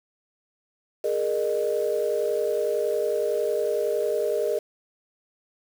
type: chord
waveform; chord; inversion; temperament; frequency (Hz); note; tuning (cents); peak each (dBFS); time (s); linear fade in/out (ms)
sine; Ab suspended second; none; equal with one note detuned; 415.3 / 466.2 / 609.1; Ab4 / Bb4 / Eb5; 0 / 0 / -37; -26; 1.04-4.59; 5
effects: tanh soft clip ceiling -13 dBFS + 7-bit